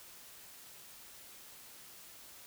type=silence; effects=white hiss -54 dBFS RMS until 2.46 s